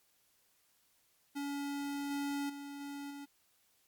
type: tone with level steps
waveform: square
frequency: 283.4 Hz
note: C#4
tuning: 38 cents sharp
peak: -37 / -35 / -44 / -42 / -45 dBFS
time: 1.35-3.26 s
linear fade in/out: 20 ms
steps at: 2.1 / 2.49 / 2.8 / 3.1 s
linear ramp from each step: 10 ms
effects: white hiss -72 dBFS RMS until 3.87 s + MP3 96 kbps